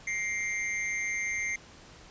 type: tone with amplitude modulation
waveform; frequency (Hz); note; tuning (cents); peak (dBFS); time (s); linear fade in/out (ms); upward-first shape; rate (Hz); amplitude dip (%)
square; 2100; C7; +6; -27; 0.07-1.56; 5; sine; 206; 70
effects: pink hiss -52 dBFS RMS until 2.1 s + resampled to 16000 Hz